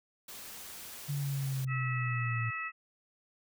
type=noise; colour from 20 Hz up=white; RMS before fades=-46 dBFS; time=0.28-1.65 s; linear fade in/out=5 ms
type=exponential sweep; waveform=sine; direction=down; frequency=144.7 to 114.4 Hz; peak=-31 dBFS; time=1.08-2.51 s; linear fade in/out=20 ms
type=harmonic tone; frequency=649 Hz; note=E5; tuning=27 cents flat; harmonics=2 / 3 / 4; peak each=-39 / -38 / -40 dBFS; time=1.67-2.72 s; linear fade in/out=50 ms
effects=none